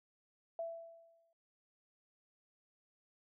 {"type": "tone with exponential decay", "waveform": "sine", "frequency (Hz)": 666, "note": "E5", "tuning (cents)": 18, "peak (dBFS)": -36, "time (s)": [0.59, 1.33], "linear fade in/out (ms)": 2, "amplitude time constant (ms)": 160, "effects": []}